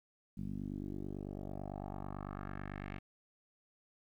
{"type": "tone with low-pass filter sweep", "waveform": "10% pulse", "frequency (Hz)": 49, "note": "G1", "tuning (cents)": 0, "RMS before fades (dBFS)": -43, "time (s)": [0.37, 2.99], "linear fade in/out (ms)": 10, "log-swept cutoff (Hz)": [200, 2400], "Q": 2.6, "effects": ["12-bit"]}